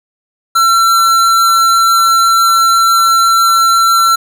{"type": "tone with hard clipping", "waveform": "sine", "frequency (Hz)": 1351, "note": "E6", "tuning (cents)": 42, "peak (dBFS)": -8, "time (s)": [0.55, 4.16], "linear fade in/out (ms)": 10, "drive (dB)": 18, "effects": []}